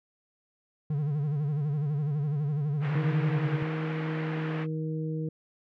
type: tone with vibrato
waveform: triangle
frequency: 146.83 Hz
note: D3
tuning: in tune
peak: -24 dBFS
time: 0.9-3.63 s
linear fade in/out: 5 ms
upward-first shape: sine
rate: 12 Hz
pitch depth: 95 cents each way
type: band-pass noise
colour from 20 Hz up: white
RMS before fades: -40 dBFS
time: 2.8-4.67 s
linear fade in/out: 50 ms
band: 170 to 2200 Hz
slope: 24 dB/octave
type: harmonic tone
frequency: 157.6 Hz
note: D#3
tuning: 23 cents sharp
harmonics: 1 / 2 / 3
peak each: -30 / -37 / -38 dBFS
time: 2.95-5.29 s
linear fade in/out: 5 ms
effects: none